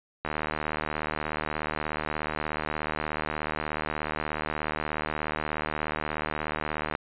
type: click train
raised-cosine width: 0.5 ms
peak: -14 dBFS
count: 515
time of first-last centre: 0.25-6.951 s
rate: 76.7 Hz
effects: resampled to 8000 Hz